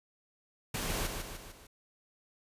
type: noise with echo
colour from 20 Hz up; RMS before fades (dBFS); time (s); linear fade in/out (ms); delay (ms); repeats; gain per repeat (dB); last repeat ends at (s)
pink; -35; 0.74-1.07; 5; 150; 4; -5; 1.67
effects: resampled to 32000 Hz